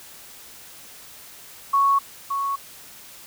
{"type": "tone with echo", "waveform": "sine", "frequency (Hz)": 1108.7, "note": "C#6", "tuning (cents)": 0, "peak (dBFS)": -15, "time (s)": [1.73, 1.99], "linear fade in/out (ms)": 10, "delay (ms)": 570, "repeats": 1, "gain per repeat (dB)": -7, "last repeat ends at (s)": 2.56, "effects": ["white hiss -44 dBFS RMS until 3.26 s"]}